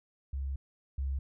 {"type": "tone pair in turn", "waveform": "sine", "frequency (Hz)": [68, 67.75], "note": ["C#2", "C#2"], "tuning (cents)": [-33, -39], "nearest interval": "unison", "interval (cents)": 6, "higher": "first", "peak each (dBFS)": [-32, -30], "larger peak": "second", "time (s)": [[0.33, 0.56], [0.98, 1.19]], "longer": "first", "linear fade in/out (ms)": 5, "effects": []}